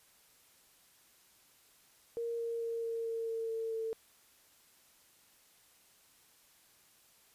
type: tone with pitch steps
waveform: sine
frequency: 466.2 / 463.5 / 460.8 / 458.2 / 455.6 / 452.9 / 450.3 / 447.7 Hz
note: A#4 / A#4 / A#4 / A#4 / A#4 / A#4 / A4 / A4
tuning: 0 / -10 / -20 / -30 / -40 / -50 / +40 / +30 cents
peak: -34 dBFS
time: 2.17-3.93 s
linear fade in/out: 0 ms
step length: 220 ms
effects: white hiss -65 dBFS RMS until 7.34 s + resampled to 32000 Hz